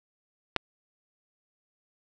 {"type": "clicks", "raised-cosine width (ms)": 0.3, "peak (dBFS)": [-7, -27], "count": 2, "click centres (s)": [0.563, 0.566], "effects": []}